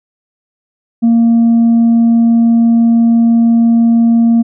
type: tone with tanh clipping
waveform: sine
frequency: 231.5 Hz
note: A#3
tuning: 12 cents flat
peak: -6 dBFS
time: 1.02-4.43 s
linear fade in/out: 20 ms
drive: 1 dB
effects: none